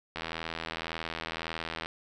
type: click train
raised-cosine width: 0.3 ms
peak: -18 dBFS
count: 140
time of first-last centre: 0.16-1.859 s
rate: 81.8 Hz
effects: none